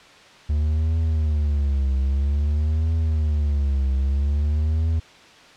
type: tone with vibrato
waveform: triangle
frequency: 73.42 Hz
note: D2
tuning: in tune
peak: -16 dBFS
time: 0.49-5 s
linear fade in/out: 10 ms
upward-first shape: triangle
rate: 0.51 Hz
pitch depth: 180 cents each way
effects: white hiss -47 dBFS RMS until 5.56 s + low-pass 4000 Hz 12 dB/octave

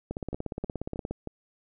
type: two click trains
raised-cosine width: 2 ms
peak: -19 / -21 dBFS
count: 18 / 4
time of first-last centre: 0.11-1.11 / 0.33-1.273 s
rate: 17 / 3.18 Hz
effects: none

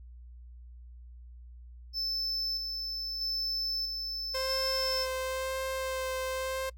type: tone with tremolo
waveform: triangle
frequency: 5274 Hz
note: E8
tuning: in tune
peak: -29 dBFS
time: 1.93-5.07 s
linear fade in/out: 50 ms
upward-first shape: square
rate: 0.78 Hz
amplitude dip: 35%
type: tone with vibrato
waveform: sawtooth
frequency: 523.3 Hz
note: C5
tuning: in tune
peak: -28 dBFS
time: 4.34-6.7 s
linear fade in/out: 10 ms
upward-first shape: sine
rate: 0.95 Hz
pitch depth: 12 cents each way
effects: noise-tail reverb RT60 0.1 s tail -24 dB re dry + added 60 Hz sine -46 dBFS peak until 6.77 s

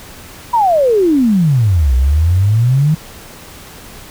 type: exponential two-way sweep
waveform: sine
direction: down then up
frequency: 987.8 to 61.5 to 160.5 Hz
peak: -8 dBFS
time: 0.53-2.95 s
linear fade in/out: 10 ms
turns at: 1.94 s
effects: pink hiss -35 dBFS RMS until 4.1 s

